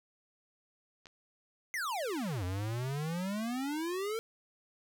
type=clicks; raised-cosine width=0.2 ms; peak=-35 dBFS; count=2; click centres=1.057 / 1.069 s
type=exponential two-way sweep; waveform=square; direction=down then up; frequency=2137 to 87.8 to 459.8 Hz; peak=-34 dBFS; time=1.74-4.19 s; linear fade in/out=0 ms; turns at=2.44 s
effects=none